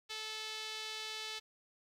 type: tone with band-pass filter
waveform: sawtooth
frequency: 435.7 Hz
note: A4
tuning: 17 cents flat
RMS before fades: -43 dBFS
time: 0.09-1.4 s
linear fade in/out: 20 ms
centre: 3800 Hz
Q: 1.9
effects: 11-bit

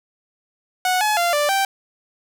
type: tone with pitch steps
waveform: sawtooth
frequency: 736 / 850 / 692 / 588 / 781 Hz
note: F#5 / G#5 / F5 / D5 / G5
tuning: -9 / +40 / -16 / +2 / -7 cents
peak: -13 dBFS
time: 0.85-1.65 s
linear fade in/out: 2 ms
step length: 160 ms
effects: none

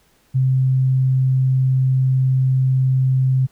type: tone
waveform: sine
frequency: 130.81 Hz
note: C3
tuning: in tune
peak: -13 dBFS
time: 0.34-3.47 s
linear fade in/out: 20 ms
effects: pink hiss -58 dBFS RMS until 3.51 s

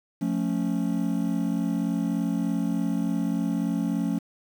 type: chord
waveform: triangle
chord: F augmented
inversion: none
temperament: equal with one note detuned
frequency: 176.64 / 220 / 277.2 Hz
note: F3 / A3 / C#4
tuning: +20 / 0 / 0 cents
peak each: -26 dBFS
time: 0.21-4.19 s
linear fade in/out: 10 ms
effects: 8-bit

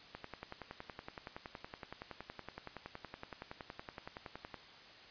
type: click train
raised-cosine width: 0.5 ms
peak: -29 dBFS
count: 48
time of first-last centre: 0.15-4.543 s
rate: 10.7 Hz
effects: white hiss -56 dBFS RMS until 5.1 s + resampled to 11025 Hz

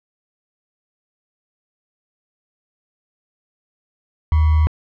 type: tone with sample-and-hold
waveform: sine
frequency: 78.1 Hz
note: D#2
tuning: 7 cents sharp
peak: -11 dBFS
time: 4.32-4.67 s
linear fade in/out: 0 ms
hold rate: 1050 Hz
effects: low-pass 2000 Hz 12 dB/octave

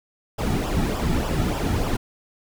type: noise with flanger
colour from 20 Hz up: brown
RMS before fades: -23 dBFS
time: 0.38-1.97 s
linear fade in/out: 10 ms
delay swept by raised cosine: 0.46 to 1.96 ms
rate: 3.4 Hz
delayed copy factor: -0.65
effects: none

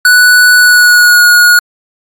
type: tone with pitch glide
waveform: square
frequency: 1480 to 1446.2 Hz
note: F#6 to F#6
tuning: 0 to -40 cents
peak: -3 dBFS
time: 0.05-1.59 s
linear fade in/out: 2 ms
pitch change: -40 cents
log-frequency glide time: 0.56-1.23 s
effects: Opus 48 kbps

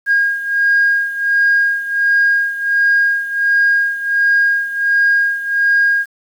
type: beating tone pair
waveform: sine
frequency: 1626 / 1627.4 Hz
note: G#6 / G#6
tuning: -37 / -36 cents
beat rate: 1.4 Hz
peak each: -12 / -16 dBFS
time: 0.06-6.06 s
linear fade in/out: 50 ms
effects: tanh soft clip ceiling -5 dBFS + 7-bit

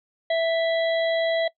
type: harmonic tone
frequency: 659.3 Hz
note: E5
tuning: in tune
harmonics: 1 / 3 / 5 / 6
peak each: -20 / -30 / -34 / -36 dBFS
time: 0.3-1.48 s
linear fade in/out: 5 ms
effects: noise-tail reverb RT60 0.1 s tail -21 dB re dry

